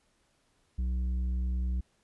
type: tone with tanh clipping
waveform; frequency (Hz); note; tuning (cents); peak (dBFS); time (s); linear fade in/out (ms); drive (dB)
triangle; 62.2; B1; +13; -29; 0.78-1.81; 10; 11
effects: pink hiss -71 dBFS RMS until 2.03 s + resampled to 24000 Hz